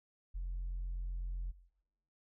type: tone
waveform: sine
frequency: 43.94 Hz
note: F1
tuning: 11 cents sharp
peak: -35 dBFS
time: 0.34-1.52 s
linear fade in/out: 20 ms
effects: noise-tail reverb RT60 0.8 s tail -19 dB re dry + tanh soft clip ceiling -34 dBFS